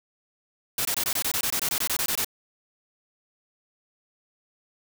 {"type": "noise bursts", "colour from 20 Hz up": "white", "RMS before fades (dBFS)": -26, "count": 16, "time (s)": [0.78, 2.246], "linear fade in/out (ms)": 2, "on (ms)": 71, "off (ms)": 22, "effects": []}